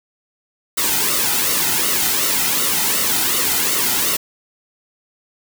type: noise with flanger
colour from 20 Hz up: white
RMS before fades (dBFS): -18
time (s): 0.77-4.17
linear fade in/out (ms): 10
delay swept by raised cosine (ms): 1.2 to 1.81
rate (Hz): 2.7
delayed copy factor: -0.65
effects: none